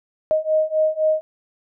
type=beating tone pair; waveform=sine; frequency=622.3 / 626.2 Hz; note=D#5 / D#5; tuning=0 / +11 cents; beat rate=3.9 Hz; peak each=-20 / -19 dBFS; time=0.31-1.21 s; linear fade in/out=0 ms; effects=none